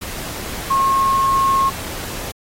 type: tone in noise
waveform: sine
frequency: 1082 Hz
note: C#6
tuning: 42 cents flat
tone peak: -13 dBFS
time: 0.7-1.7 s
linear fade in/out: 10 ms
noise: pink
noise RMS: -29 dBFS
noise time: 0.01-2.32 s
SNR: +13 dB
effects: AAC 48 kbps